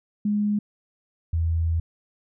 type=tone pair in turn; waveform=sine; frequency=207.7 / 82.43 Hz; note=G#3 / E2; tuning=0 / 0 cents; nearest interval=octave + major third; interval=1600 cents; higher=first; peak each=-20 dBFS; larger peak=neither; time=0.25-0.59 / 1.33-1.8 s; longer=second; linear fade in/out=5 ms; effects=none